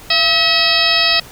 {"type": "harmonic tone with a mistuned harmonic", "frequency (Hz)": 643, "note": "E5", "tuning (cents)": -43, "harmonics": [1, 2, 3, 4, 5, 6, 7, 8], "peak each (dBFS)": [-22, -23, -20, -18, -20, -17, -19, -18], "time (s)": [0.1, 1.2], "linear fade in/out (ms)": 5, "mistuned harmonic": 1, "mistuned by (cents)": 98, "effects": ["pink hiss -38 dBFS RMS until 1.31 s"]}